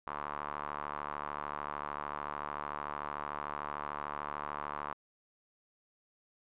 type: tone with band-pass filter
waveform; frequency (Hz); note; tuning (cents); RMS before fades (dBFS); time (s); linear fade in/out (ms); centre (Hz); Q
sawtooth; 73.42; D2; 0; -40; 0.07-4.93; 0; 1100; 3.7
effects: resampled to 8000 Hz